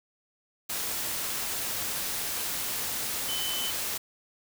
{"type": "tone in noise", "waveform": "sine", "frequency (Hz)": 3038, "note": "F#7", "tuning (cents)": 45, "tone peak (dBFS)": -32, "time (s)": [3.28, 3.71], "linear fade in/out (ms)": 10, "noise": "white", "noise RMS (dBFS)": -32, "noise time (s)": [0.69, 3.98], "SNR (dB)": -3, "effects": []}